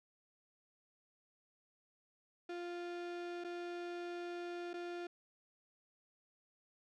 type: tone with dropouts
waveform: 35% pulse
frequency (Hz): 349.2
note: F4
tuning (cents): 0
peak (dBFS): -40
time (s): 2.49-5.07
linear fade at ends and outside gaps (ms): 5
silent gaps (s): 3.44-3.445 / 4.733-4.739
effects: low-pass 4000 Hz 12 dB/octave